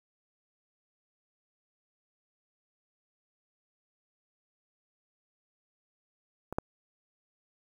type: clicks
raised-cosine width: 1 ms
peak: -23 / -14 dBFS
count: 2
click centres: 6.526 / 6.585 s
effects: 8-bit